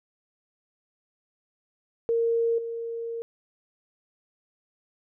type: tone with level steps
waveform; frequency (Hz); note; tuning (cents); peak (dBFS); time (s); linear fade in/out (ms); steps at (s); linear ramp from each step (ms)
sine; 462.1; A#4; -15; -21 / -30; 2.09-3.22; 0; 2.58; 5
effects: none